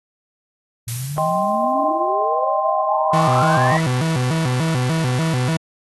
sine exponential sweep, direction up, 112.3 to 2009 Hz, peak -24 dBFS, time 0.87-3.81 s, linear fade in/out 10 ms
blue noise with exponential decay, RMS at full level -26 dBFS, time 0.88-2.13 s, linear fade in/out 0 ms, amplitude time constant 270 ms
sine chord, C minor, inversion first, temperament just, 627.9 / 784.9 / 1046.5 Hz, Eb5 / G5 / C6, +16 / +2 / 0 cents, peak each -21 dBFS, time 1.18-3.77 s, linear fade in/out 0 ms
40% pulse tone with vibrato, 142.9 Hz, D3, 47 cents flat, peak -16 dBFS, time 3.13-5.57 s, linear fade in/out 5 ms, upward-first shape square, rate 3.4 Hz, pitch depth 220 cents each way
effects AAC 32 kbps

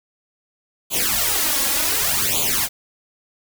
white noise with flanger, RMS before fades -20 dBFS, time 0.9-2.69 s, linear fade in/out 50 ms, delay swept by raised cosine 0.28 to 3.68 ms, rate 0.67 Hz, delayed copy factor +1, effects none

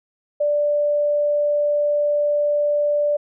sine tone, 587.3 Hz, D5, in tune, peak -16 dBFS, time 0.4-3.17 s, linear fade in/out 10 ms, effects none

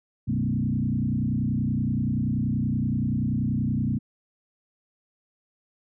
sine tone with frequency modulation, 174.61 Hz, F3, in tune, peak -22 dBFS, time 0.27-3.99 s, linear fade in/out 20 ms, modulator 30.5 Hz, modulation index 2.7, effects none

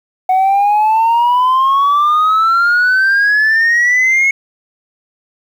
sine exponential sweep, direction up, 740 to 2192 Hz, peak -6 dBFS, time 0.29-4.31 s, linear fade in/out 5 ms, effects tanh soft clip ceiling -7 dBFS + 7-bit

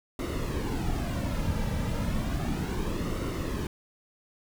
brown noise with flanger, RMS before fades -30 dBFS, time 0.19-3.67 s, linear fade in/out 2 ms, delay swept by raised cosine 1.2 to 2.8 ms, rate 0.33 Hz, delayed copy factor -0.6, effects none

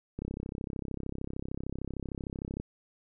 click train, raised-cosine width 3 ms, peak -23 dBFS, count 81, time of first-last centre 0.19-2.6 s, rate 33.2 Hz, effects none

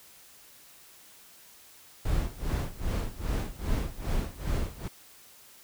brown noise with tremolo, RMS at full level -27 dBFS, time 2.05-4.88 s, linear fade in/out 5 ms, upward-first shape sine, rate 2.5 Hz, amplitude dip 90%, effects white hiss -54 dBFS RMS until 5.63 s

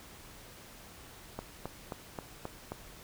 click train, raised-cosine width 1 ms, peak -23 dBFS, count 6, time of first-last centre 1.39-2.72 s, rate 3.76 Hz, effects pink hiss -52 dBFS RMS until 3.03 s

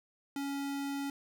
square tone, 279.4 Hz, C#4, 14 cents sharp, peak -35 dBFS, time 0.36-1.1 s, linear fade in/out 2 ms, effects none

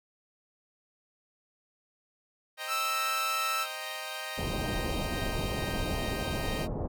10% pulse chord, C minor seventh, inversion none, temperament equal, 523.3 / 622.3 / 784 / 932.3 Hz, C5 / Eb5 / G5 / Bb5, 0 / 0 / 0 / 0 cents, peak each -36 / -31 / -33 / -35 dBFS, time 2.57-6.68 s, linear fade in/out 50 ms
sawtooth tone, 1318.5 Hz, E6, in tune, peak -25 dBFS, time 2.67-3.67 s, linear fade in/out 50 ms
pink low-pass noise, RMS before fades -33 dBFS, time 4.37-6.88 s, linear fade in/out 20 ms, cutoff 770 Hz, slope 24 dB/octave
effects none

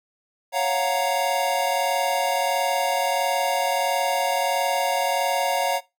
square chord, Gb major seventh, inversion second, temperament equal, 554.4 / 698.5 / 740 / 932.3 Hz, Db5 / F5 / Gb5 / Bb5, 0 / 0 / 0 / 0 cents, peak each -27 dBFS, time 0.52-5.81 s, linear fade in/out 50 ms, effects noise-tail reverb RT60 0.2 s tail -18 dB re dry

